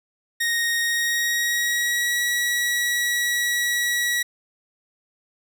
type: tone with pitch glide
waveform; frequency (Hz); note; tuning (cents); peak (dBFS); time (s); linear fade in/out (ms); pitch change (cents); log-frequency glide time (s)
sawtooth; 1864.7 to 1927.1; A#6 to B6; 0 to -43; -17; 0.4-4.23; 10; +57; 0.82-2.21
effects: none